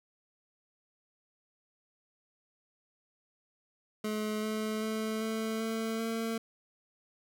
25% pulse tone with pitch steps, 214 / 216.4 / 218.7 / 221.2 / 223.6 / 226.1 Hz, A3 / A3 / A3 / A3 / A3 / A3, -48 / -29 / -10 / +9 / +28 / +47 cents, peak -28 dBFS, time 4.04-6.38 s, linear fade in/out 5 ms, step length 390 ms, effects none

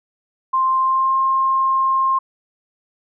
sine tone with pitch glide, 1049 to 1063 Hz, C6 to C6, +4 to +27 cents, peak -14 dBFS, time 0.53-2.19 s, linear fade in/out 10 ms, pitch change +23 cents, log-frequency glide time 0.8-1.17 s, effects none

